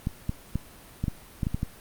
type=clicks; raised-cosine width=5 ms; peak=-14 dBFS; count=9; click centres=0.071 / 0.294 / 0.556 / 1.04 / 1.082 / 1.432 / 1.469 / 1.545 / 1.631 s; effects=pink hiss -49 dBFS RMS until 1.8 s + Opus 32 kbps